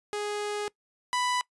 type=tone pair in turn; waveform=sawtooth; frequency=415.3 / 991.8 Hz; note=G#4 / B5; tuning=0 / +7 cents; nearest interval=octave + minor third; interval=1507 cents; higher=second; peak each=-26 / -22 dBFS; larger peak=second; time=0.13-0.68 / 1.13-1.41 s; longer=first; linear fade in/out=0 ms; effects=noise-tail reverb RT60 0.1 s tail -22 dB re dry + resampled to 24000 Hz